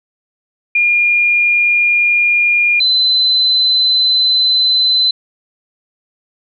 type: tone pair in turn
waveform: sine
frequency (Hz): 2417 / 4040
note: D7 / B7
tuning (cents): +49 / +39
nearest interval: major sixth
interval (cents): 890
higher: second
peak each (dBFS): -9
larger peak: neither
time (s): 0.75-2.8 / 2.8-5.11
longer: second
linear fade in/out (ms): 5
effects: none